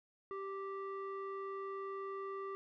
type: tone with low-pass filter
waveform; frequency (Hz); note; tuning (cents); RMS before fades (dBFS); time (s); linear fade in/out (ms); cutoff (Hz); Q
square; 390.9; G4; -5; -43; 0.31-2.55; 0; 1400; 2.9
effects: none

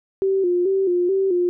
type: tone with vibrato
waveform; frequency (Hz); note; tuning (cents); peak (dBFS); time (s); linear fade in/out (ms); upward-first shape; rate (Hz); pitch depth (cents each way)
sine; 370; F#4; 0; -16; 0.22-1.49; 0; square; 2.3; 75
effects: none

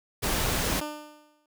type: noise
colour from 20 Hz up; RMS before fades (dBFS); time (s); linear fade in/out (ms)
pink; -27; 0.22-0.81; 20
type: tone with exponential decay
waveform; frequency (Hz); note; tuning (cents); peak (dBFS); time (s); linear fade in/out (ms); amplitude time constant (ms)
15% pulse; 300; D4; +37; -23; 0.81-1.46; 2; 140
effects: none

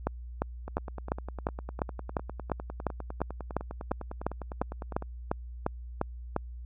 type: two click trains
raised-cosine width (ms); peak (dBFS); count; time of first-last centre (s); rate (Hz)
1; -24 / -13; 44 / 19; 0.68-5.023 / 0.07-6.364; 9.9 / 2.86
effects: added 60 Hz sine -39 dBFS peak until 6.65 s

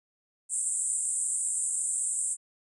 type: band-pass noise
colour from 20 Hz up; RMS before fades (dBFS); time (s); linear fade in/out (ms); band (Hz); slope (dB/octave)
white; -30; 0.49-2.37; 50; 7600 to 9200; 96
effects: none

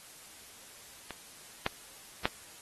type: clicks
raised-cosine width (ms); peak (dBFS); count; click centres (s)
0.3; -24 / -13 / -10; 3; 1.107 / 1.664 / 2.255
effects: white hiss -52 dBFS RMS until 2.61 s + AAC 32 kbps

